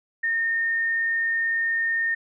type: tone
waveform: sine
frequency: 1829 Hz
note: A#6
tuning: 33 cents flat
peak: -21 dBFS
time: 0.23-2.15 s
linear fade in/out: 10 ms
effects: none